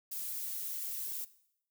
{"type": "noise with flanger", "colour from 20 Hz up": "violet", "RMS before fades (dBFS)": -39, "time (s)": [0.11, 1.25], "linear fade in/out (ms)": 10, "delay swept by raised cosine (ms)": [1.8, 6.5], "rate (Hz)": 1, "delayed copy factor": 0.9, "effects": ["noise-tail reverb RT60 0.7 s tail -17 dB re dry"]}